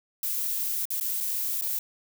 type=noise with dropouts; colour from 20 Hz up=violet; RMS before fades=-29 dBFS; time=0.23-1.79 s; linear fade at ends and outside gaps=2 ms; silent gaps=0.854-0.904 / 0.999-1.009 / 1.203-1.207 / 1.612-1.621 s; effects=none